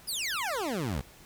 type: exponential sweep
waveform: 20% pulse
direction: down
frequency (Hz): 5250 to 58.27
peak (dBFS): -25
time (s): 0.07-1.02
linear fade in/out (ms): 20
effects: pink hiss -54 dBFS RMS until 1.25 s